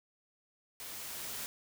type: noise with level ramp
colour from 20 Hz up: white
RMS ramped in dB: -45 to -40 dBFS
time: 0.8-1.46 s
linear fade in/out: 0 ms
effects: none